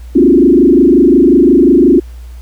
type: tone with frequency modulation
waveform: sine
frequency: 309.7 Hz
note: D#4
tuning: 8 cents flat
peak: -3 dBFS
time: 0.15-2 s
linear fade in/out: 10 ms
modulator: 25.6 Hz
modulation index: 2.5
effects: added 60 Hz sine -26 dBFS peak until 2.41 s + pink hiss -46 dBFS RMS until 2.41 s